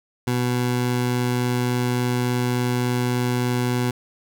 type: tone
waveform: 20% pulse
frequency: 123.47 Hz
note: B2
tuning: in tune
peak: -15 dBFS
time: 0.27-3.91 s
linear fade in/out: 5 ms
effects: none